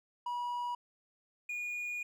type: tone pair in turn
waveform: triangle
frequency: 969 / 2442 Hz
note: B5 / D#7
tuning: -33 / -33 cents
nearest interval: octave + major third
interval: 1600 cents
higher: second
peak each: -32 / -34 dBFS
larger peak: first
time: 0.26-0.75 / 1.49-2.03 s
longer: second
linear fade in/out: 5 ms
effects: none